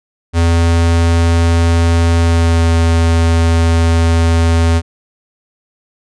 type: tone with pitch glide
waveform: square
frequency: 84 to 83.08 Hz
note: E2 to E2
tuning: +33 to +14 cents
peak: -9 dBFS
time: 0.33-4.82 s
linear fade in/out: 50 ms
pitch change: -19 cents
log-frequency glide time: 2.19-2.71 s
effects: resampled to 22050 Hz